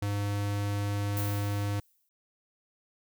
square tone, 101.8 Hz, G#2, 34 cents flat, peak -29 dBFS, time 0.02-1.8 s, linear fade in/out 5 ms
violet noise with exponential decay, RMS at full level -36 dBFS, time 1.17-2.09 s, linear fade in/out 0 ms, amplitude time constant 200 ms
effects none

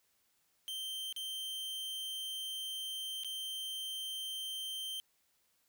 45% pulse tone with dropouts, 3130 Hz, G7, 3 cents flat, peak -38 dBFS, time 0.68-5 s, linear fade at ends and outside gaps 0 ms, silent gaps 1.126-1.163 / 3.235-3.246 s, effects white hiss -75 dBFS RMS until 5.68 s

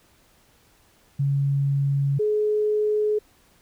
sine tone pair in turn, 139.6 / 423.6 Hz, C#3 / G#4, +13 / +34 cents, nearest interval octave + perfect fifth, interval 1921 cents, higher second, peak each -19 dBFS, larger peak neither, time 1.19-2.19 / 2.19-3.19 s, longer neither, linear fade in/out 10 ms, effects pink hiss -59 dBFS RMS until 3.61 s

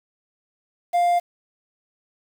triangle tone with quantisation, 700 Hz, F5, 4 cents sharp, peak -14 dBFS, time 0.93-1.2 s, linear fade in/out 20 ms, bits 7, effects none

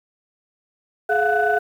sine tone cluster, 421.9 / 690 / 719 / 1495 Hz, G#4 / F5 / F#5 / F#6, +27 / -21 / -50 / +17 cents, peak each -21 dBFS, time 1.09-1.59 s, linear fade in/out 10 ms, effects tanh soft clip ceiling -8 dBFS + 8-bit

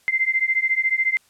sine beating tone pair, 2075 / 2089 Hz, C7 / C7, -15 / -3 cents, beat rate 14 Hz, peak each -21 dBFS, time 0.08-1.17 s, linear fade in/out 0 ms, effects white hiss -59 dBFS RMS until 1.29 s + low-pass 11000 Hz 12 dB/octave

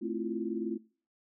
sine chord, F major seventh, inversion first, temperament equal with one note detuned, 220 / 262.5 / 329.6 / 349.2 Hz, A3 / C4 / E4 / F4, 0 / +6 / 0 / 0 cents, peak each -37 / -39 / -37 / -36 dBFS, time 0.01-0.78 s, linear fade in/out 20 ms, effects noise-tail reverb RT60 0.4 s tail -21 dB re dry

